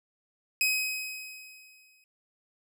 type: tone with exponential decay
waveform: sawtooth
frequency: 2531 Hz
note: D#7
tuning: 29 cents sharp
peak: -19 dBFS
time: 0.61-2.04 s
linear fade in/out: 1 ms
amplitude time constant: 310 ms
effects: none